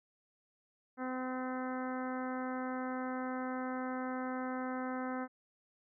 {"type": "harmonic tone", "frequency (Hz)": 256.3, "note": "C4", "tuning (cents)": -36, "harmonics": [1, 2, 3, 4, 5, 6, 7, 8], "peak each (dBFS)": [-38, -43, -44, -47, -46, -48, -53, -55], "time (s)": [0.97, 5.28], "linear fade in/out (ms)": 50, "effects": []}